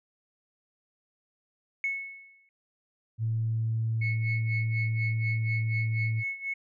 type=tone with exponential decay; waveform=sine; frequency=2200 Hz; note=C#7; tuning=14 cents flat; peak=-24 dBFS; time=1.84-2.49 s; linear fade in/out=1 ms; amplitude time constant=140 ms
type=tone with pitch glide; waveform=sine; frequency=112.4 to 111.56 Hz; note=A2 to A2; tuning=+37 to +24 cents; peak=-25 dBFS; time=3.18-6.24 s; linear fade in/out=50 ms; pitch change=-13 cents; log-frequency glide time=3.93-5.87 s
type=tone with tremolo; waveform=sine; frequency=2197 Hz; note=C#7; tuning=16 cents flat; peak=-28 dBFS; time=4.01-6.54 s; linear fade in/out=10 ms; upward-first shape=sine; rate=4.1 Hz; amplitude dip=80%
effects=tanh soft clip ceiling -19 dBFS